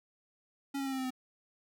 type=tone with pitch steps; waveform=square; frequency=277.2 / 272.9 / 268.7 / 264.5 / 260.4 / 256.4 Hz; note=C#4 / C#4 / C4 / C4 / C4 / C4; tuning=0 / -27 / +46 / +19 / -8 / -35 cents; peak=-34 dBFS; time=0.74-1.106 s; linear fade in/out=10 ms; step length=61 ms; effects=none